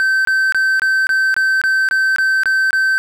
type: tone bursts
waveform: triangle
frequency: 1547 Hz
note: G6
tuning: 23 cents flat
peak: -10 dBFS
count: 11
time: 0-2.98 s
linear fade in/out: 0 ms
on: 250 ms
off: 23 ms
effects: none